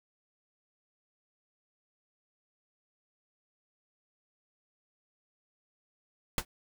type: noise with exponential decay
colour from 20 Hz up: pink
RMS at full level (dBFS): -25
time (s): 6.38-6.45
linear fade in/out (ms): 2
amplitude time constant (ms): 15
effects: none